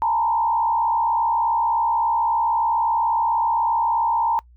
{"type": "tone with frequency modulation", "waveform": "sine", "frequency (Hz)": 916, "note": "A#5", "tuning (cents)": -31, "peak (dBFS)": -17, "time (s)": [0.02, 4.39], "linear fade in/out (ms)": 0, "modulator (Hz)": 63.6, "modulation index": 0.88, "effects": ["noise-tail reverb RT60 0.1 s tail -24 dB re dry", "added 60 Hz sine -47 dBFS peak until 4.56 s"]}